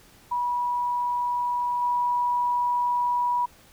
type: tone with level steps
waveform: sine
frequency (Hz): 973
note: B5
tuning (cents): -26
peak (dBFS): -23 / -21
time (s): 0.31-3.46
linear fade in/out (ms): 10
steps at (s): 1.81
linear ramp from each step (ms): 20
effects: pink hiss -54 dBFS RMS until 3.72 s